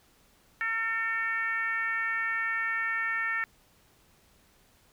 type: tone with frequency modulation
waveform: sine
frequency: 1800 Hz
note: A6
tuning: 39 cents sharp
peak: -27 dBFS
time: 0.61-3.44 s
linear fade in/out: 0 ms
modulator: 445 Hz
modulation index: 0.94
effects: pink hiss -63 dBFS RMS until 4.92 s